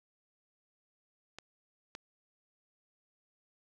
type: clicks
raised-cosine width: 0.2 ms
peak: -27 / -25 dBFS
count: 2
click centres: 1.386 / 1.951 s
effects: none